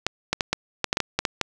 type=clicks; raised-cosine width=0.2 ms; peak=-4 dBFS; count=11; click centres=0.066 / 0.33 / 0.408 / 0.53 / 0.843 / 0.929 / 0.971 / 1.003 / 1.19 / 1.252 / 1.413 s; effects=none